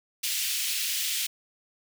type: high-pass noise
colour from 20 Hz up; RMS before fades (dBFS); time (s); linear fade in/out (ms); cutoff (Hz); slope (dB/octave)
pink; -29; 0.23-1.27; 10; 2500; 24
effects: none